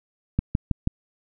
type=click train; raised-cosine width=5 ms; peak=-8 dBFS; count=4; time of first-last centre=0.39-0.874 s; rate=6.2 Hz; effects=none